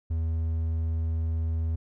triangle tone, 81.1 Hz, E2, 28 cents flat, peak -23 dBFS, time 0.1-1.76 s, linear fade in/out 10 ms, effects none

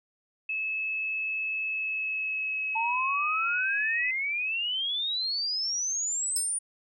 sine tone with pitch glide, 2596 to 2550 Hz, E7 to D#7, -27 to +42 cents, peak -28 dBFS, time 0.49-4.11 s, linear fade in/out 5 ms, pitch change -31 cents, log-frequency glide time 1.65-3.28 s
sine exponential sweep, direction up, 880 to 9600 Hz, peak -27 dBFS, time 2.75-6.59 s, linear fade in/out 10 ms
20% pulse tone with exponential decay, 5274 Hz, E8, in tune, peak -20 dBFS, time 6.36-6.57 s, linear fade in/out 2 ms, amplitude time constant 44 ms
effects none

